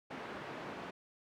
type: band-pass noise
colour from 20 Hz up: pink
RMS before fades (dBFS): -45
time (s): 0.1-0.91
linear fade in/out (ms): 10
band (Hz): 220 to 2000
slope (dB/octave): 12
effects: none